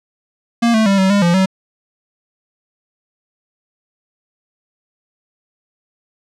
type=tone with pitch steps; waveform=square; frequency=234.1 / 219.7 / 196.9 / 190.3 / 202 / 172.4 / 189.7 Hz; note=A#3 / A3 / G3 / F#3 / G#3 / F3 / F#3; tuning=+8 / -2 / +8 / +49 / -48 / -22 / +43 cents; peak=-11 dBFS; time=0.62-1.46 s; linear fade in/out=10 ms; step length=120 ms; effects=low-pass 7000 Hz 12 dB/octave